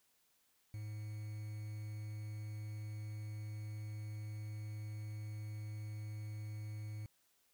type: tone with quantisation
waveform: triangle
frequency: 106.5 Hz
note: G#2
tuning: 44 cents sharp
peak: -40 dBFS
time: 0.74-7.06 s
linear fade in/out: 0 ms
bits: 10
effects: white hiss -75 dBFS RMS until 7.53 s